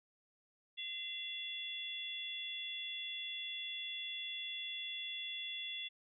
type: harmonic tone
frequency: 685 Hz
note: F5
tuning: 34 cents flat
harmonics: 3 / 4 / 5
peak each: -50 / -46 / -42 dBFS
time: 0.77-5.89 s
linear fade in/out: 20 ms
effects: none